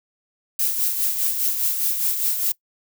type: noise with tremolo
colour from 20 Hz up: violet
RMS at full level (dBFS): -20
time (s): 0.59-2.52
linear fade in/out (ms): 5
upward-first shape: sine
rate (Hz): 4.9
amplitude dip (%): 50
effects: noise-tail reverb RT60 0.1 s tail -22 dB re dry